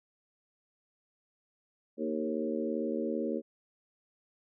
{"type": "harmonic tone with a mistuned harmonic", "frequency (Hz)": 77.78, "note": "D#2", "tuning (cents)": 0, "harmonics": [3, 4, 5, 6, 7], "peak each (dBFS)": [-35, -36, -37, -38, -38], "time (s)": [1.97, 3.42], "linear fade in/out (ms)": 50, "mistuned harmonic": 6, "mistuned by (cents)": -19, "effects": []}